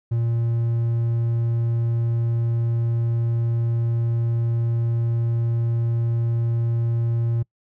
triangle tone, 116.5 Hz, A#2, 1 cent flat, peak -17 dBFS, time 0.11-7.43 s, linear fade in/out 10 ms, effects noise-tail reverb RT60 0.1 s tail -26 dB re dry

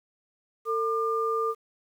sine tone pair together, 450 / 1200 Hz, A4 / D6, +39 / +37 cents, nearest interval octave + perfect fourth, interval 1698 cents, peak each -27 dBFS, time 0.65-1.55 s, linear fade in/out 50 ms, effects 9-bit

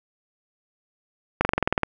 slowing click train, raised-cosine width 0.5 ms, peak -5 dBFS, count 10, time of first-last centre 1.41-1.833 s, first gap 40 ms, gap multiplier 1.04, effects none

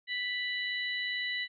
harmonic tone, 987.8 Hz, B5, in tune, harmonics 2 / 3 / 4, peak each -33 / -39 / -38 dBFS, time 0.07-1.48 s, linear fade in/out 50 ms, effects none

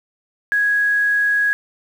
sine tone with quantisation, 1661.2 Hz, G#6, in tune, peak -14 dBFS, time 0.52-1.53 s, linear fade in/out 0 ms, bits 7, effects none

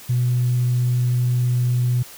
sine tone, 123.47 Hz, B2, in tune, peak -15 dBFS, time 0.09-2.03 s, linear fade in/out 10 ms, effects tanh soft clip ceiling -12 dBFS + white hiss -41 dBFS RMS until 2.17 s

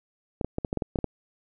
clicks, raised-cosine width 2 ms, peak -14 dBFS, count 10, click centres 0.412 / 0.446 / 0.584 / 0.648 / 0.729 / 0.773 / 0.822 / 0.958 / 0.988 / 1.043 s, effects none

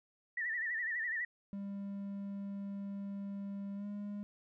sine tone with vibrato, 1864.7 Hz, A#6, in tune, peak -34 dBFS, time 0.37-1.25 s, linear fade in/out 5 ms, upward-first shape sine, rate 12 Hz, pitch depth 100 cents each way
triangle tone with pitch glide, 199.1 to 204.7 Hz, G3 to G#3, +27 to -25 cents, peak -37 dBFS, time 1.53-4.23 s, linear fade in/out 0 ms, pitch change +48 cents, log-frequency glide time 3.75-3.86 s
effects none

